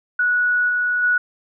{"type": "tone with level steps", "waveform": "sine", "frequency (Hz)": 1467, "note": "F#6", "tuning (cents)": -15, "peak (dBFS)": [-15, -17, -14], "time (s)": [0.19, 1.18], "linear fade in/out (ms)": 5, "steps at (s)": [0.68, 1.02], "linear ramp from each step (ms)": 20, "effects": []}